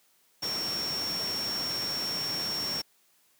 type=tone in noise; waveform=sine; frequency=5490 Hz; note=F8; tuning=31 cents flat; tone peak=-30 dBFS; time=0.42-2.82 s; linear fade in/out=10 ms; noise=pink; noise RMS=-37 dBFS; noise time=0.42-2.82 s; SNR=+4 dB; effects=white hiss -66 dBFS RMS until 3.39 s + high-pass 150 Hz 12 dB/octave